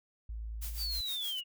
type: tone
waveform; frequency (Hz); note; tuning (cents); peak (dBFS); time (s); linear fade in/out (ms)
sine; 55; A1; 0; -37; 0.29-1.01; 5
type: noise with tremolo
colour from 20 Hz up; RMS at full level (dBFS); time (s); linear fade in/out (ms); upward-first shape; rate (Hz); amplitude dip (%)
blue; -41; 0.61-1.41; 20; sine; 6.4; 70
type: linear sweep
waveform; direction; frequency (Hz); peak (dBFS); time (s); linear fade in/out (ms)
sine; down; 4699 to 2817; -34; 0.77-1.44; 50
effects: none